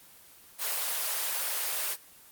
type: high-pass noise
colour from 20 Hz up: white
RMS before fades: -31 dBFS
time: 0.58-1.97 s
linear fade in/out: 50 ms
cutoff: 490 Hz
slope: 24 dB/octave
effects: white hiss -54 dBFS RMS until 2.31 s + Opus 24 kbps